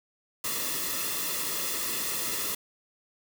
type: noise with comb filter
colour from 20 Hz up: white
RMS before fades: -31 dBFS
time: 0.44-2.55 s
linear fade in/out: 5 ms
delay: 1.3 ms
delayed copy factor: -0.7
effects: none